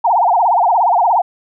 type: tone with vibrato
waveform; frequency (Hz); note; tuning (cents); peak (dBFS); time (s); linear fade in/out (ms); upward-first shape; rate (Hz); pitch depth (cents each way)
sine; 811; G#5; -41; -9; 0.04-1.22; 10; sine; 17; 280
effects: none